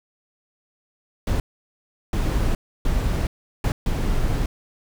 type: noise bursts at uneven times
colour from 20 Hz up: brown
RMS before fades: -21 dBFS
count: 5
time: 1.27-1.4 / 2.13-2.55 / 2.85-3.27 / 3.64-3.72 / 3.86-4.46 s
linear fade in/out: 2 ms
effects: none